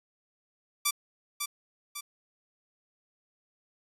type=tone with echo; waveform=5% pulse; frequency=1166 Hz; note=D6; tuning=13 cents flat; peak=-12 dBFS; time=0.85-0.91 s; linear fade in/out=10 ms; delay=550 ms; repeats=2; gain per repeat=-6 dB; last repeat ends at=2.01 s; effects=resampled to 32000 Hz